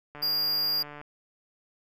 click train, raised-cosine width 0.5 ms, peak -28 dBFS, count 128, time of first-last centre 0.15-1.014 s, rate 147 Hz
square tone, 4818 Hz, D8, 43 cents sharp, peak -25 dBFS, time 0.22-0.83 s, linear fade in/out 10 ms
effects none

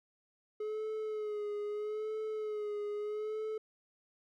triangle tone with vibrato, 424.5 Hz, G#4, 38 cents sharp, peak -33 dBFS, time 0.6-3.58 s, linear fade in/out 5 ms, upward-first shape sine, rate 0.78 Hz, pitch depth 42 cents each way, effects none

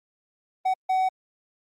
triangle tone bursts at uneven times, 752 Hz, F#5, 28 cents sharp, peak -18 dBFS, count 2, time 0.65-0.74 / 0.89-1.09 s, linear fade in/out 10 ms, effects Opus 32 kbps

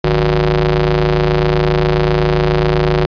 sawtooth ring-modulated tone, 109.1 Hz, A2, 14 cents flat, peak -4 dBFS, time 0.04-3.06 s, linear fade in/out 5 ms, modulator 259 Hz, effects resampled to 11025 Hz

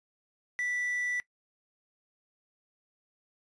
triangle tone with quantisation, 1968 Hz, B6, 7 cents flat, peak -28 dBFS, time 0.59-1.2 s, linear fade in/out 0 ms, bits 9, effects noise-tail reverb RT60 0.1 s tail -19 dB re dry + resampled to 22050 Hz

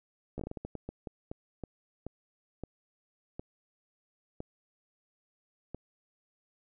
slowing click train, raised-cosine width 2 ms, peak -25 dBFS, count 18, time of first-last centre 0.38-5.746 s, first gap 14 ms, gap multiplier 1.33, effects none

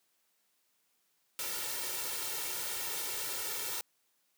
white noise with comb filter, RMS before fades -37 dBFS, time 1.39-3.81 s, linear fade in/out 0 ms, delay 2.2 ms, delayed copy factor +0.8, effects white hiss -75 dBFS RMS until 4.37 s + high-pass 150 Hz 12 dB/octave

